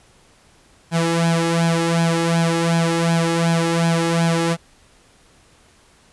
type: tone with flanger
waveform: sawtooth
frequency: 166.9 Hz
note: E3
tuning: 22 cents sharp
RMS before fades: -18 dBFS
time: 0.91-4.57 s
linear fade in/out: 50 ms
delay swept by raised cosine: 1.2 to 2.4 ms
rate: 2.7 Hz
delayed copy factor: +0.8
effects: pink hiss -53 dBFS RMS until 6.12 s + resampled to 24000 Hz